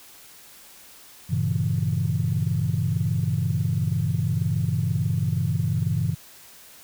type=chord; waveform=sine; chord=G diminished seventh; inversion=none; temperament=equal; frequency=98 / 116.54 / 138.59 / 164.81 Hz; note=G2 / Bb2 / Db3 / Fb3; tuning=0 / 0 / 0 / 0 cents; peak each=-26 dBFS; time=1.29-6.15 s; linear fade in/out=20 ms; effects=tanh soft clip ceiling -12 dBFS + white hiss -48 dBFS RMS until 6.83 s